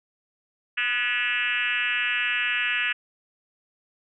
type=tone with frequency modulation; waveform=sine; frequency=2173 Hz; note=C#7; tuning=35 cents flat; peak=-22 dBFS; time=0.77-2.93 s; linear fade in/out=10 ms; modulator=234 Hz; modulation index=3; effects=none